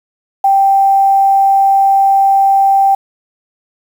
sine tone with quantisation, 784 Hz, G5, in tune, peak -6 dBFS, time 0.44-2.95 s, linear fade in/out 5 ms, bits 6, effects none

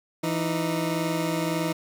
20% pulse tone pair together, 166.37 / 311 Hz, E3 / D#4, +16 / -1 cents, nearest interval major seventh, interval 1083 cents, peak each -22 / -23 dBFS, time 0.23-1.73 s, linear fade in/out 10 ms, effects none

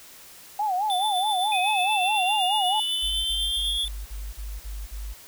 sine tone with vibrato, 789 Hz, G5, 11 cents sharp, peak -22 dBFS, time 0.59-2.8 s, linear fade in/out 5 ms, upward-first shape sine, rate 4.7 Hz, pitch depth 160 cents each way
square tone with tremolo, 3520 Hz, A7, in tune, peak -26 dBFS, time 0.9-3.88 s, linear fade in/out 0 ms, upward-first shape triangle, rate 8 Hz, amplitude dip 45%
sine linear sweep, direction up, 2500 to 3322 Hz, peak -26 dBFS, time 1.52-3.85 s, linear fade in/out 2 ms
sine tone bursts, 50.5 Hz, G#1, 48 cents flat, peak -31 dBFS, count 8, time 3.02-5.14 s, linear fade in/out 20 ms, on 230 ms, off 40 ms
effects white hiss -47 dBFS RMS until 5.27 s

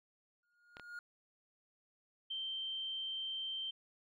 triangle tone with exponential growth, 1428 Hz, F6, 38 cents sharp, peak -40 dBFS, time 0.43-0.99 s, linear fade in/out 2 ms, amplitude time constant 120 ms
clicks, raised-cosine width 0.3 ms, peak -32 dBFS, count 2, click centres 0.769 / 0.797 s
sine tone, 3129 Hz, G7, 4 cents flat, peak -38 dBFS, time 2.3-3.71 s, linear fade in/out 10 ms
effects none

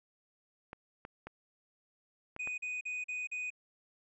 clicks, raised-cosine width 0.5 ms, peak -29 dBFS, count 5, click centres 0.731 / 1.051 / 1.27 / 2.364 / 2.474 s
triangle tone bursts, 2489 Hz, D#7, in tune, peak -34 dBFS, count 5, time 2.39-3.504 s, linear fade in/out 10 ms, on 190 ms, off 41 ms
effects resampled to 22050 Hz

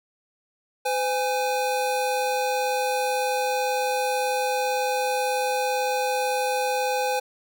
square tone pair together, 509 / 822.3 Hz, C5 / G#5, -48 / -17 cents, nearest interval minor sixth, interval 831 cents, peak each -26 dBFS, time 0.85-7.2 s, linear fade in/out 10 ms, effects none

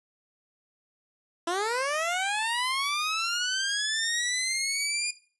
15% pulse linear sweep, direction up, 329.8 to 2434 Hz, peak -20 dBFS, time 1.47-5.11 s, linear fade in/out 5 ms, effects noise-tail reverb RT60 0.4 s tail -17 dB re dry + resampled to 24000 Hz

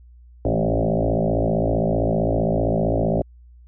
sine tone with frequency modulation, 220 Hz, A3, in tune, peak -17 dBFS, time 0.45-3.22 s, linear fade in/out 2 ms, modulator 55.4 Hz, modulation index 8, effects added 60 Hz sine -44 dBFS peak until 3.67 s

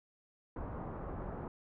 pink low-pass noise, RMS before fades -42 dBFS, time 0.56-1.48 s, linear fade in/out 2 ms, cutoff 1200 Hz, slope 24 dB/octave, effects none

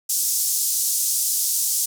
pink band-pass noise, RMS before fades -22 dBFS, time 0.09-1.86 s, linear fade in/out 10 ms, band 5900 to 15000 Hz, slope 24 dB/octave, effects none

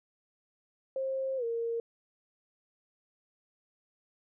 sine tone with pitch glide, 532 to 463.1 Hz, C5 to A#4, +29 to -11 cents, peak -30 dBFS, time 0.96-1.8 s, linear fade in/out 2 ms, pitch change -240 cents, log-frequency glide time 1.37-1.44 s, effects none

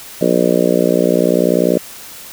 harmonic tone, 60.2 Hz, B1, 44 cents flat, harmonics 3 / 4 / 5 / 6 / 7 / 8 / 9 / 10, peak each -19 / -19 / -19 / -19 / -19 / -19 / -19 / -19 dBFS, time 0.21-1.78 s, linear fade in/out 5 ms, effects white hiss -34 dBFS RMS until 2.32 s

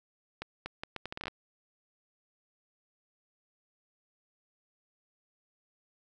accelerating click train, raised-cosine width 0.3 ms, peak -21 dBFS, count 12, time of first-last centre 0.42-1.281 s, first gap 240 ms, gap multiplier 0.73, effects none

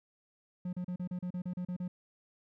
triangle tone bursts, 179.6 Hz, F3, 49 cents sharp, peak -32 dBFS, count 11, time 0.65-1.88 s, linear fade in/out 5 ms, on 80 ms, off 35 ms, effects none

